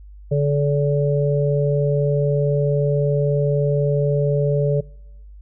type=harmonic tone; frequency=143.9 Hz; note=D3; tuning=35 cents flat; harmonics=1 / 3 / 4; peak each=-17 / -22 / -23 dBFS; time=0.31-4.81 s; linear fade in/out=10 ms; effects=noise-tail reverb RT60 1.0 s tail -25 dB re dry + added 50 Hz sine -38 dBFS peak until 5.41 s